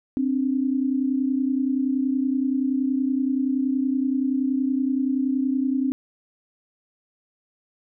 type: tone pair together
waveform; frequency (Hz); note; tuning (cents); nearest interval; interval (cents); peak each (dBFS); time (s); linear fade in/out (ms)
sine; 261.6 / 292.2; C4 / D4; 0 / -9; major second; 191; -21 / -26; 0.17-5.92; 0
effects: none